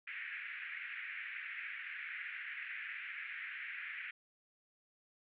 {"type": "band-pass noise", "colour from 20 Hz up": "white", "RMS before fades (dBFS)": -45, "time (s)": [0.07, 4.11], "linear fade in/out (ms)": 5, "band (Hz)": [1600, 2400], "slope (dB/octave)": 48, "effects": []}